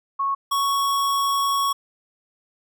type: tone pair in turn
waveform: sine / square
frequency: 1101 / 1111.2 Hz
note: C#6 / C#6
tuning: -12 / +4 cents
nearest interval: unison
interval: 16 cents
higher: second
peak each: -20 / -20 dBFS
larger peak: neither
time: 0.19-0.35 / 0.51-1.73 s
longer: second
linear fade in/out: 10 ms
effects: none